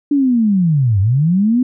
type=linear two-way sweep; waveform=sine; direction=down then up; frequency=293.7 to 92.5 to 258 Hz; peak=-10 dBFS; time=0.11-1.63 s; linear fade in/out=5 ms; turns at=1 s; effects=none